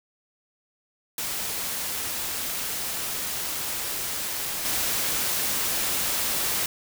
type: noise with level steps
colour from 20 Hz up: white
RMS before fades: -30 / -26 dBFS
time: 1.18-6.66 s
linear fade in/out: 2 ms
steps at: 4.65 s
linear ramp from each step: 5 ms
effects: none